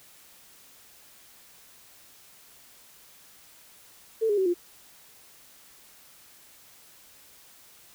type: tone with pitch steps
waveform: sine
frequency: 446.4 / 411.7 / 379.7 / 350.2 Hz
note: A4 / G#4 / F#4 / F4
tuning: +25 / -15 / +45 / +5 cents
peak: -21 dBFS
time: 4.21-4.542 s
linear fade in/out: 20 ms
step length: 83 ms
effects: white hiss -54 dBFS RMS until 7.94 s